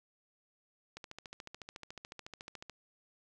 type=click train; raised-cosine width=0.2 ms; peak=-28 dBFS; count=25; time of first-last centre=0.97-2.697 s; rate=13.9 Hz; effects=none